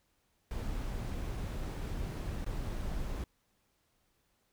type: noise with dropouts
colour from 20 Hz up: brown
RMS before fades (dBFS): -37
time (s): 0.51-3.24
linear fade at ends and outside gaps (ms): 1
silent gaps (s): 2.445-2.463
effects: pink hiss -75 dBFS RMS until 4.52 s